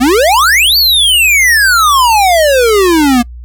square exponential two-way sweep, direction up then down, 233.1 to 4616 to 233.1 Hz, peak -6 dBFS, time 0-3.23 s, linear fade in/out 20 ms, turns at 0.77 s, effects noise-tail reverb RT60 0.1 s tail -25 dB re dry + added 60 Hz sine -25 dBFS peak until 3.44 s

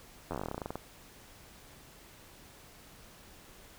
slowing click train, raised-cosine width 1 ms, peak -22 dBFS, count 18, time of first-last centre 0.31-0.756 s, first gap 11 ms, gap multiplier 1.1, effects pink hiss -55 dBFS RMS until 3.78 s

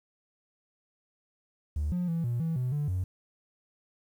triangle tone with pitch steps, 74.8 / 177.9 / 166.5 / 119.7 / 163.5 / 126.1 / 146.8 / 92.1 Hz, D2 / F3 / E3 / A#2 / E3 / B2 / D3 / F#2, +32 / +32 / +18 / +46 / -14 / +36 / 0 / -7 cents, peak -24 dBFS, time 1.76-3.04 s, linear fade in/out 5 ms, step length 160 ms, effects tanh soft clip ceiling -23 dBFS + 10-bit

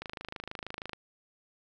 click train, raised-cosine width 0.3 ms, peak -22 dBFS, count 25, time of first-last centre 0.02-0.933 s, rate 26.3 Hz, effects none

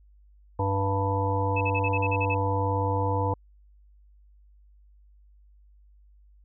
harmonic tone, 98.2 Hz, G2, 4 cents sharp, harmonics 1 / 3 / 5 / 7 / 9 / 10, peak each -26 / -34 / -30 / -38 / -30 / -32 dBFS, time 0.59-3.34 s, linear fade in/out 5 ms
sine tone bursts, 2601 Hz, E7, 24 cents flat, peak -27 dBFS, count 9, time 1.56-2.347 s, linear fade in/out 10 ms, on 51 ms, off 41 ms
effects added 50 Hz sine -53 dBFS peak until 6.44 s

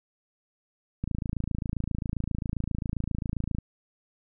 click train, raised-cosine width 5 ms, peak -17 dBFS, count 71, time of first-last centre 1.04-3.585 s, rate 27.5 Hz, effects none

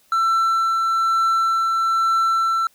triangle tone with tremolo, 1340 Hz, E6, 28 cents sharp, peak -13 dBFS, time 0.12-2.67 s, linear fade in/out 2 ms, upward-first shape triangle, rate 1.1 Hz, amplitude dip 25%, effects white hiss -58 dBFS RMS until 2.74 s

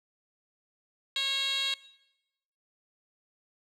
10% pulse tone with band-pass filter, 546 Hz, C#5, 26 cents flat, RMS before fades -30 dBFS, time 1.16-1.74 s, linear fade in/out 2 ms, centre 3900 Hz, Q 4.6, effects noise-tail reverb RT60 0.9 s tail -19 dB re dry

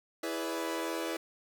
sawtooth chord, E dominant seventh, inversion none, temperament equal with one note detuned, 329.6 / 415.3 / 493.9 / 576.9 Hz, E4 / G#4 / B4 / D5, 0 / 0 / 0 / -31 cents, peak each -32 / -38 / -35 / -37 dBFS, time 0.23-1.17 s, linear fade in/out 5 ms, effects none

